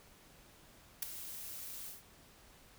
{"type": "noise with ADSR envelope", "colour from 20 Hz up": "blue", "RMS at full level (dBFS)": -31, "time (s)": [1.02, 2.03], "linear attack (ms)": 9, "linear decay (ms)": 4, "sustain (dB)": -15, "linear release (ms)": 160, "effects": ["pink hiss -61 dBFS RMS until 2.78 s"]}